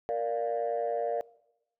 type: chord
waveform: sine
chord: Bb major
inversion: none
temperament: equal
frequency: 466.2 / 587.3 / 698.5 Hz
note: Bb4 / D5 / F5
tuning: 0 / 0 / 0 cents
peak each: -31 dBFS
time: 0.09-1.21 s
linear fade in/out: 0 ms
effects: noise-tail reverb RT60 0.9 s tail -22 dB re dry + tanh soft clip ceiling -22 dBFS